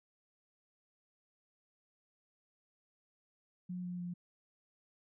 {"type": "tone with pitch steps", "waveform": "sine", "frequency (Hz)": [180.2, 178.13, 176.08], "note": ["F#3", "F3", "F3"], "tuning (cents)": [-45, 35, 14], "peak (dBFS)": -38, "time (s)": [3.69, 4.14], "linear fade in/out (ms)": 10, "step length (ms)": 150, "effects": []}